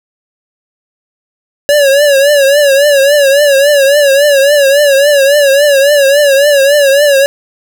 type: tone with vibrato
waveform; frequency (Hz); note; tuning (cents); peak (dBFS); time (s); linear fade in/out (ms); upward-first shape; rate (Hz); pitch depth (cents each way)
square; 565; C#5; +33; -5; 1.69-7.26; 0; triangle; 3.6; 100
effects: none